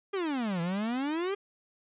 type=exponential two-way sweep; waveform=45% pulse; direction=down then up; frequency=410 to 164.81 to 410 Hz; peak=-29 dBFS; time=0.13-1.35 s; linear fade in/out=10 ms; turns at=0.61 s; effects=resampled to 8000 Hz